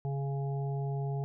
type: harmonic tone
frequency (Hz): 138.59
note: C#3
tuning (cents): 0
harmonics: 1 / 3 / 5 / 6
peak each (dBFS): -31 / -41 / -45 / -47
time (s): 0.05-1.24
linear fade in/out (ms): 0
effects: none